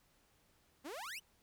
sawtooth exponential sweep, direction up, 251.8 to 3136 Hz, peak -40 dBFS, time 0.84-1.2 s, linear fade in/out 20 ms, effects pink hiss -72 dBFS RMS until 1.42 s

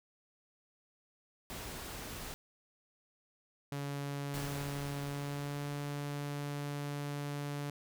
pink noise, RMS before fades -44 dBFS, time 1.5-2.34 s, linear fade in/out 0 ms
sawtooth tone with pitch glide, 141.8 to 144.2 Hz, C#3 to D3, +40 to -31 cents, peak -33 dBFS, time 3.72-7.7 s, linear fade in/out 2 ms, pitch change +29 cents, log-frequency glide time 5-5.67 s
pink noise with exponential decay, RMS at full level -42 dBFS, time 4.34-7.33 s, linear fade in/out 0 ms, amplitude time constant 650 ms
effects none

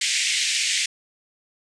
pink band-pass noise, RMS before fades -23 dBFS, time 0.01-0.86 s, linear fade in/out 5 ms, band 2000 to 8600 Hz, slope 48 dB/octave, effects none

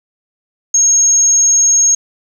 sine tone, 6530 Hz, G#8, 30 cents flat, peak -7 dBFS, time 0.74-1.95 s, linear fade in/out 5 ms, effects 7-bit

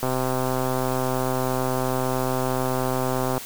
click train, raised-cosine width 1 ms, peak -11 dBFS, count 433, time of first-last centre 0.03-3.379 s, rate 129 Hz, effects white hiss -37 dBFS RMS until 3.45 s

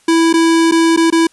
square tone with dropouts, 329.6 Hz, E4, in tune, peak -9 dBFS, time 0.08-1.27 s, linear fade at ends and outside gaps 5 ms, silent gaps 0.329-0.338 / 0.713-0.72 / 0.964-0.973 / 1.103-1.124 s, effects white hiss -52 dBFS RMS until 1.32 s + resampled to 24000 Hz

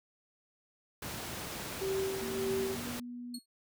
pink noise, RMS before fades -40 dBFS, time 1.02-3 s, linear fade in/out 5 ms
sine tone with tremolo, 385.7 Hz, G4, 28 cents flat, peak -30 dBFS, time 1.81-2.76 s, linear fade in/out 10 ms, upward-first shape sine, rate 1.7 Hz, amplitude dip 60%
sine tone with pitch glide, 233.1 to 243.3 Hz, A#3 to B3, 0 to -26 cents, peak -40 dBFS, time 2.21-3.39 s, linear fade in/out 10 ms, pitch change +74 cents, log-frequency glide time 2.37-3.02 s
25% pulse tone with exponential decay, 4323 Hz, C#8, 44 cents flat, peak -33 dBFS, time 3.34-3.46 s, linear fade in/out 5 ms, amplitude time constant 24 ms
effects high-pass 80 Hz 12 dB/octave

